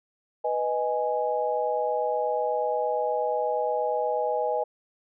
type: chord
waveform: sine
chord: G# minor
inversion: first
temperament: equal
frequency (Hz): 493.9 / 622.3 / 830.6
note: B4 / D#5 / G#5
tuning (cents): 0 / 0 / 0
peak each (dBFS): -28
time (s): 0.44-4.64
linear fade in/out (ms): 10
effects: none